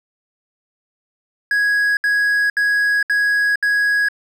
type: tone bursts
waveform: triangle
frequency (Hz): 1661.2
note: G#6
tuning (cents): 0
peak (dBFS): -12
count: 5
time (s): 1.51-4.086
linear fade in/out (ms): 2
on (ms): 460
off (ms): 69
effects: none